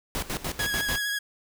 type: noise with tremolo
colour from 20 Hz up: pink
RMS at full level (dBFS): -30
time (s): 0.15-0.98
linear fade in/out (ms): 0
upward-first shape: square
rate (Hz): 6.8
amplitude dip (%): 80
type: tone with vibrato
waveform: sawtooth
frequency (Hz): 1661.2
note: G#6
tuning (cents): 0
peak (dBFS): -23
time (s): 0.59-1.19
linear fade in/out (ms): 10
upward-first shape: sine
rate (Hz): 13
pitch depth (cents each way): 21
effects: none